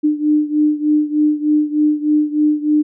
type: beating tone pair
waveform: sine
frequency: 300 / 303.3 Hz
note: D4 / D#4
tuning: +37 / -44 cents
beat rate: 3.3 Hz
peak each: -14 / -17 dBFS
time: 0.03-2.83 s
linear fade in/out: 20 ms
effects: none